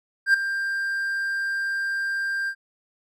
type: tone with ADSR envelope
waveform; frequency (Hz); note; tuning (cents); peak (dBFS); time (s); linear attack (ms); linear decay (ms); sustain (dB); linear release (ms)
triangle; 1589; G6; +23; -10; 0.26-2.55; 80; 6; -12; 69
effects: none